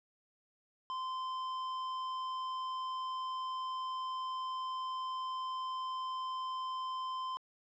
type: tone with tanh clipping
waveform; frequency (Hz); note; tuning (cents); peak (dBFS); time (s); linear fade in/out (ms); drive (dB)
triangle; 1035; C6; -19; -38; 0.9-7.37; 0; 16
effects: low-pass 5000 Hz 12 dB/octave